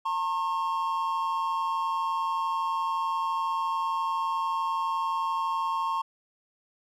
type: tone pair together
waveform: triangle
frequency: 907 / 1078.6 Hz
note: A#5 / C#6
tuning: -48 / -48 cents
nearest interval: minor third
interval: 300 cents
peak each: -28 / -26 dBFS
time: 0.05-6.02 s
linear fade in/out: 10 ms
effects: none